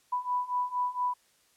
sine beating tone pair, 987.8 / 992.1 Hz, B5 / B5, 0 / +8 cents, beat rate 4.3 Hz, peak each -32 / -30 dBFS, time 0.12-1.14 s, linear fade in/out 10 ms, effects white hiss -66 dBFS RMS until 1.56 s + low-pass 11000 Hz 12 dB/octave

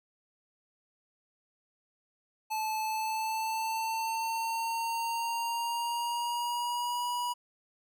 square tone with pitch glide, 870 to 970.9 Hz, A5 to B5, -20 to -30 cents, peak -31 dBFS, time 2.5-7.34 s, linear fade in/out 20 ms, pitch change +190 cents, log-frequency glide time 2.8-7.06 s, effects none

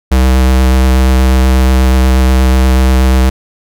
square tone with vibrato, 64.6 Hz, C2, 21 cents flat, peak -6 dBFS, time 0.11-3.3 s, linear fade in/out 10 ms, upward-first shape square, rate 8.3 Hz, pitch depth 11 cents each way, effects none

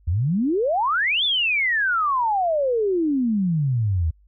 sine exponential two-way sweep, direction up then down, 75.8 to 3589 to 75.8 Hz, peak -18 dBFS, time 0.07-4.11 s, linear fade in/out 10 ms, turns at 1.24 s, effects added 50 Hz sine -52 dBFS peak until 4.27 s

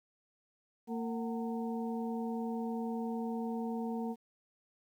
harmonic tone with a mistuned harmonic, 228.8 Hz, A#3, 32 cents flat, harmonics 1 / 2 / 3 / 4, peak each -35 / -41 / -45 / -47 dBFS, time 0.87-4.16 s, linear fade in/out 50 ms, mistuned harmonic 3, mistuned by +140 cents, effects 11-bit

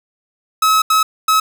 45% pulse tone bursts at uneven times, 1285 Hz, E6, 45 cents flat, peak -10 dBFS, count 3, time 0.62-0.82 / 0.9-1.03 / 1.28-1.4 s, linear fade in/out 5 ms, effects none

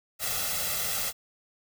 white noise with comb filter, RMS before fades -30 dBFS, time 0.19-1.13 s, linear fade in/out 50 ms, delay 1.5 ms, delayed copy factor +0.75, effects none

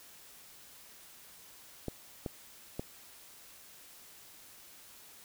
clicks, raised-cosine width 2 ms, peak -22 dBFS, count 3, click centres 1.883 / 2.262 / 2.795 s, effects white hiss -55 dBFS RMS until 5.24 s

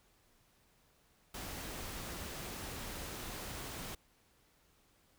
pink noise, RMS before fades -44 dBFS, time 1.34-3.95 s, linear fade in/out 5 ms, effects pink hiss -70 dBFS RMS until 5.18 s

